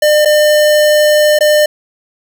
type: tone with dropouts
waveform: square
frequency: 602 Hz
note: D5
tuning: 43 cents sharp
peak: -7 dBFS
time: 0.02-1.66 s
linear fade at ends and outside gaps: 5 ms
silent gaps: 0.25-0.256 / 1.389-1.407 s
effects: none